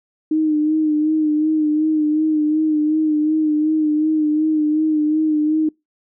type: tone with vibrato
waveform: sine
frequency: 307.6 Hz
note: D#4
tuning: 20 cents flat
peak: -14 dBFS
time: 0.31-5.69 s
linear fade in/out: 5 ms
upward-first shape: sine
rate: 2.7 Hz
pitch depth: 37 cents each way
effects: noise-tail reverb RT60 0.2 s tail -26 dB re dry